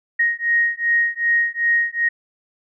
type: beating tone pair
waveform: sine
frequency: 1871 / 1873.6 Hz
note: A#6 / A#6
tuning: +6 / +8 cents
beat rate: 2.6 Hz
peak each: -19 dBFS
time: 0.19-2.09 s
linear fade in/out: 10 ms
effects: none